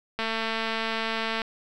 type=click train; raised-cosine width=0.3 ms; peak=-13 dBFS; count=276; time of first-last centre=0.19-1.418 s; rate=224 Hz; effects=none